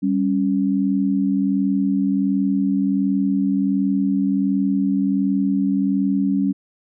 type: tone pair together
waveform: sine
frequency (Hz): 195.83 / 277.2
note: G3 / C#4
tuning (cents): -1 / 0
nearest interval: tritone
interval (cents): 601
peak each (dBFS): -19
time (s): 0.02-6.53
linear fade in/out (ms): 20
effects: none